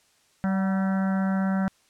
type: harmonic tone with a mistuned harmonic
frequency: 192.3 Hz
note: G3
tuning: 33 cents flat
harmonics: 1 / 3 / 4 / 5 / 6 / 7 / 8 / 9 / 10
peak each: -22 / -36 / -36 / -41 / -48 / -38 / -39 / -45 / -47 dBFS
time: 0.44-1.68 s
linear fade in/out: 0 ms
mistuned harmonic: 4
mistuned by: -43 cents
effects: white hiss -63 dBFS RMS until 1.89 s + low-pass 9000 Hz 12 dB/octave